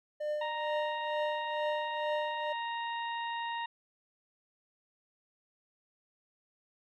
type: tone with tremolo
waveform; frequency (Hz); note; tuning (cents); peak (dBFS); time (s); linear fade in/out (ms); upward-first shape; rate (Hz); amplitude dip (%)
triangle; 600; D5; +37; -28; 0.2-2.53; 10; triangle; 2.2; 85
type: harmonic tone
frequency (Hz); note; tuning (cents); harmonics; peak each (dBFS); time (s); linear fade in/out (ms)
932.3; A#5; 0; 1 / 2 / 3 / 4; -35 / -41 / -45 / -47; 0.41-3.66; 5
effects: none